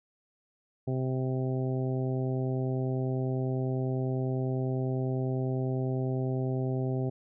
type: harmonic tone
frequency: 130 Hz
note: C3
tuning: 11 cents flat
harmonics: 1 / 2 / 3 / 4 / 5 / 6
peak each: -29 / -35 / -35 / -42 / -41 / -46 dBFS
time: 0.87-7.1 s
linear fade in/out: 10 ms
effects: none